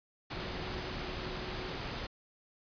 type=tone in noise; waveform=sine; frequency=368.4 Hz; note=F#4; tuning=7 cents flat; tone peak=-46 dBFS; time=0.35-1.77 s; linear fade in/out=10 ms; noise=pink; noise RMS=-39 dBFS; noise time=0.3-2.07 s; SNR=-10 dB; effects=resampled to 11025 Hz